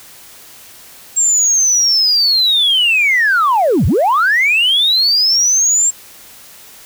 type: linear two-way sweep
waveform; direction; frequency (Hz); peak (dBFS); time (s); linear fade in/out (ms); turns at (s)
sine; down then up; 7510 to 63.7 to 7510; -8; 1.16-5.91; 20; 3.86
effects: tanh soft clip ceiling -6 dBFS + white hiss -39 dBFS RMS until 6.85 s